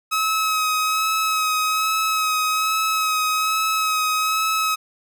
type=tone with vibrato; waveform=sawtooth; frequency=1278 Hz; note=D#6; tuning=46 cents sharp; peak=-15 dBFS; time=0.11-4.76 s; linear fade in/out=20 ms; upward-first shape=sine; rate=1.2 Hz; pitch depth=20 cents each way; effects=none